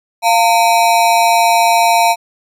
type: ring-modulated tone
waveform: square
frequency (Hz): 802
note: G5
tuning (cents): +39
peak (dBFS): -6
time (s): 0.22-2.16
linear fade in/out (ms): 50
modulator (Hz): 107
effects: resampled to 32000 Hz